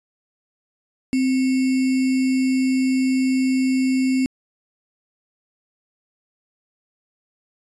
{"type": "tone with sample-and-hold", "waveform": "sine", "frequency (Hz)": 260.4, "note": "C4", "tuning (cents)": -8, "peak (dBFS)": -16, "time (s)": [1.13, 4.26], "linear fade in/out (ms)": 0, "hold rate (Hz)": 2450, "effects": ["resampled to 22050 Hz"]}